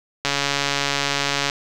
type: click train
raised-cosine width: 0.2 ms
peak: -3 dBFS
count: 177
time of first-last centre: 0.25-1.498 s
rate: 141 Hz
effects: none